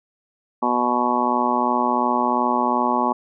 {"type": "harmonic tone", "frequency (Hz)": 122.8, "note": "B2", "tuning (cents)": -9, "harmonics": [2, 3, 4, 5, 6, 7, 8, 9], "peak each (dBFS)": [-24, -28, -33, -28, -30, -22, -25, -24], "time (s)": [0.62, 3.13], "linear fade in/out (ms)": 10, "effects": []}